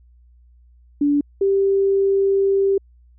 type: tone pair in turn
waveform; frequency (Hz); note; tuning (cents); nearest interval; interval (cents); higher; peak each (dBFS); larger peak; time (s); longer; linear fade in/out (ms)
sine; 288.8 / 392.3; D4 / G4; -29 / +1; perfect fourth; 530; second; -14; neither; 1.01-1.21 / 1.41-2.78; second; 5
effects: added 60 Hz sine -48 dBFS peak until 3.18 s